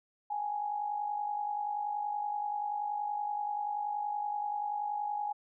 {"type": "tone with amplitude modulation", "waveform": "sine", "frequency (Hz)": 830.6, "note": "G#5", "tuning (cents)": 0, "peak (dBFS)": -29, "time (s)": [0.3, 5.33], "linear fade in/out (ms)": 10, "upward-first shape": "sine", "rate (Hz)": 50.5, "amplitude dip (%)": 60, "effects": []}